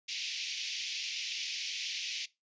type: band-pass noise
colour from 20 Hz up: pink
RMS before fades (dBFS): -38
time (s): 0.08-2.26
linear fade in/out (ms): 10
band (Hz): 2300 to 6100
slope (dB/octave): 48
effects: noise-tail reverb RT60 0.2 s tail -19 dB re dry + resampled to 16000 Hz